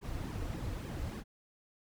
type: noise with flanger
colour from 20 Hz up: brown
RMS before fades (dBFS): -39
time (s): 0.01-1.24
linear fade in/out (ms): 50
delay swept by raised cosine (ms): 1.4 to 5.2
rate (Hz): 3.5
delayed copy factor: -0.95
effects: none